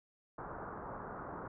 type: low-pass noise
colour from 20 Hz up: white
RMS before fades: -45 dBFS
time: 0.38-1.48 s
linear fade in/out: 5 ms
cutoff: 1400 Hz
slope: 48 dB/octave
effects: none